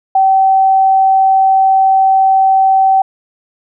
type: tone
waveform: sine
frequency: 769 Hz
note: G5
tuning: 33 cents flat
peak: -6 dBFS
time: 0.15-3.02 s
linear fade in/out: 5 ms
effects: none